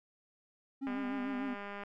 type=tone with vibrato; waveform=triangle; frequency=261.6 Hz; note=C4; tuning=in tune; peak=-33 dBFS; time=0.81-1.55 s; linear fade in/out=20 ms; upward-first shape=sine; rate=6.7 Hz; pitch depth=84 cents each way
type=click train; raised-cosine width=0.5 ms; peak=-29 dBFS; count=196; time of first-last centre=0.87-1.835 s; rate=202 Hz
effects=none